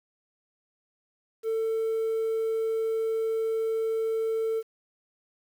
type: tone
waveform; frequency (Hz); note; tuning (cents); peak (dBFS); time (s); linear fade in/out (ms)
triangle; 446.7; A4; +26; -22; 1.43-4.63; 50
effects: tanh soft clip ceiling -20 dBFS + 9-bit